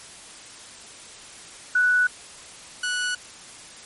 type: tone pair in turn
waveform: sine / sawtooth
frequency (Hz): 1480 / 1474.5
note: F#6 / F#6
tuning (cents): 0 / -6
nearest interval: unison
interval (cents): 6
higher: first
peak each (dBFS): -16 / -20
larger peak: first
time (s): 1.75-2.07 / 2.83-3.15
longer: neither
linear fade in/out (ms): 5
effects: white hiss -43 dBFS RMS until 3.85 s + MP3 48 kbps